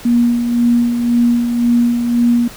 sine tone with tremolo, 238.3 Hz, A#3, 38 cents sharp, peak -8 dBFS, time 0.05-2.48 s, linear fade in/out 5 ms, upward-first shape sine, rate 1.9 Hz, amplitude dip 50%, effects pink hiss -35 dBFS RMS until 2.56 s

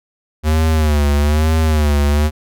square tone with vibrato, 75.8 Hz, D#2, 45 cents flat, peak -12 dBFS, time 0.43-2.31 s, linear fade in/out 50 ms, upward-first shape sine, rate 1.1 Hz, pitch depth 89 cents each way, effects none

